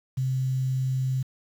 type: tone with quantisation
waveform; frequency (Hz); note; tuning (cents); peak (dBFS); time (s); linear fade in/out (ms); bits
sine; 130.81; C3; 0; -23; 0.17-1.23; 10; 8
effects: none